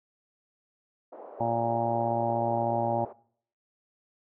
white band-pass noise, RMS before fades -44 dBFS, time 1.12-3.13 s, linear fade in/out 10 ms, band 410 to 700 Hz, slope 24 dB/octave
harmonic tone, 116.54 Hz, A#2, in tune, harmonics 1 / 2 / 3 / 5 / 6 / 7 / 8, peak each -35 / -35 / -35 / -30 / -32 / -30 / -36 dBFS, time 1.4-3.05 s, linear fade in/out 5 ms
effects noise-tail reverb RT60 0.6 s tail -22 dB re dry

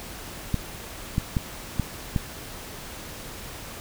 clicks, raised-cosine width 5 ms, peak -10 dBFS, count 5, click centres 0.543 / 1.181 / 1.368 / 1.797 / 2.162 s, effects pink hiss -39 dBFS RMS until 3.8 s

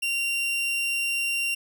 40% pulse tone, 2764 Hz, F7, 19 cents flat, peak -23 dBFS, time 0.02-1.55 s, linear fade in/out 10 ms, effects none

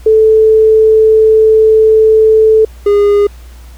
sine / triangle tone pair in turn, 438 / 409 Hz, A4 / G#4, -8 / -26 cents, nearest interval minor second, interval 118 cents, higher first, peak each -3 dBFS, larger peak neither, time 0.06-2.65 / 2.86-3.27 s, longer first, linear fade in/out 5 ms, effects added 60 Hz sine -30 dBFS peak until 3.77 s + pink hiss -43 dBFS RMS until 3.77 s

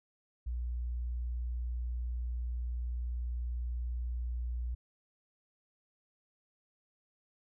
sine tone, 60.2 Hz, B1, 44 cents flat, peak -33 dBFS, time 0.46-4.75 s, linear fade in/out 10 ms, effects none

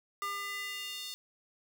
square tone with high-pass filter sweep, 401.1 Hz, G4, 40 cents sharp, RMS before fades -39 dBFS, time 0.22-1.14 s, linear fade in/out 0 ms, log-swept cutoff 1200 to 4000 Hz, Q 2.5, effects none

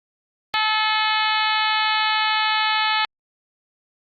harmonic tone with a mistuned harmonic, 433.3 Hz, A4, 27 cents flat, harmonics 2 / 3 / 4 / 5 / 6 / 7 / 8 / 9 / 10, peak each -23 / -25 / -26 / -27 / -28 / -28 / -29 / -30 / -30 dBFS, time 0.54-3.05 s, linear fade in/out 0 ms, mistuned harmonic 6, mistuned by -32 cents, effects Opus 48 kbps

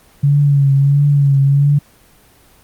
sine tone with vibrato, 140.9 Hz, C#3, 29 cents sharp, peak -8 dBFS, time 0.23-1.79 s, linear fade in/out 10 ms, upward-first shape triangle, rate 1.5 Hz, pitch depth 51 cents each way, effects pink hiss -48 dBFS RMS until 2.63 s + Opus 24 kbps

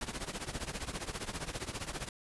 pink noise with tremolo, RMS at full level -36 dBFS, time 0.01-2.09 s, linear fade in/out 2 ms, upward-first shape triangle, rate 15 Hz, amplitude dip 90%, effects resampled to 24000 Hz

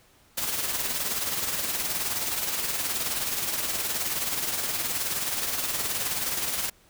white noise with tremolo, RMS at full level -27 dBFS, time 0.37-6.7 s, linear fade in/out 10 ms, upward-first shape sine, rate 19 Hz, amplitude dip 45%, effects pink hiss -59 dBFS RMS until 6.89 s

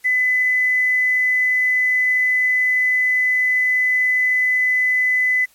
sine tone with quantisation, 2008 Hz, B6, 28 cents sharp, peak -14 dBFS, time 0.04-5.46 s, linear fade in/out 20 ms, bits 7, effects white hiss -55 dBFS RMS until 5.54 s + MP3 64 kbps

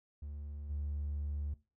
triangle tone with level steps, 73 Hz, D2, 10 cents flat, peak -39 / -32 dBFS, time 0.22-1.54 s, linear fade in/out 5 ms, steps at 0.69 s, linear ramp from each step 20 ms, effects noise-tail reverb RT60 0.3 s tail -20 dB re dry + tanh soft clip ceiling -30 dBFS

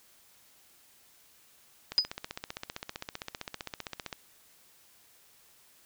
click train, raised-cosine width 0.2 ms, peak -19 dBFS, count 35, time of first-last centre 1.92-4.128 s, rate 15.4 Hz
sine tone with exponential decay, 4978 Hz, D#8, in tune, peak -16 dBFS, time 1.98-2.08 s, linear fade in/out 0 ms, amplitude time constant 20 ms
effects white hiss -61 dBFS RMS until 5.85 s

